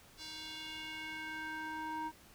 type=tone with band-pass filter sweep; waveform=square; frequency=313.6 Hz; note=D#4; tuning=14 cents sharp; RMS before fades=-43 dBFS; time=0.17-2.12 s; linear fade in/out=50 ms; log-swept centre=4700 to 920 Hz; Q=2.2; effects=pink hiss -60 dBFS RMS until 2.34 s